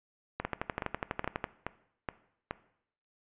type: two click trains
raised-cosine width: 0.5 ms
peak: -16 / -18 dBFS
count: 13 / 6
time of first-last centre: 0.45-1.442 / 0.4-2.51 s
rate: 12.1 / 2.37 Hz
effects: noise-tail reverb RT60 0.7 s tail -17 dB re dry + resampled to 8000 Hz